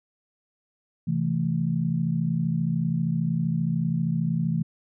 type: chord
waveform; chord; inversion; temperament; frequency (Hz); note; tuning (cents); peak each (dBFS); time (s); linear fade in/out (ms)
sine; A minor; first; just; 132 / 165 / 220; C3 / E3 / A3; +16 / +2 / 0; -29 / -24 / -29; 1.07-4.63; 10
effects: none